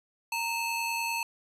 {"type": "ring-modulated tone", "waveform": "35% pulse", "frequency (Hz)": 1760, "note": "A6", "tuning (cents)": 0, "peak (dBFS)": -24, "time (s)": [0.32, 1.23], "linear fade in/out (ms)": 2, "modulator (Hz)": 835, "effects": ["resampled to 32000 Hz"]}